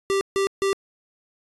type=tone bursts; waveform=square; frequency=392 Hz; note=G4; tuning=in tune; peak=-20 dBFS; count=3; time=0.1-0.73 s; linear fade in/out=0 ms; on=110 ms; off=150 ms; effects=resampled to 24000 Hz